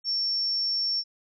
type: tone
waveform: sine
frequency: 5450 Hz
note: F8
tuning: 43 cents flat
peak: -24 dBFS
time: 0.04-1.04 s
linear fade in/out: 50 ms
effects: none